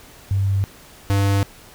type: tone pair in turn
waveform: sine / square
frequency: 98 / 99.31 Hz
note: G2 / G2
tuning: 0 / +23 cents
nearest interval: unison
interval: 23 cents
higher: second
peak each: -16 / -16 dBFS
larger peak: neither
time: 0.31-0.64 / 1.1-1.43 s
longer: neither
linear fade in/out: 0 ms
effects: pink hiss -45 dBFS RMS until 1.74 s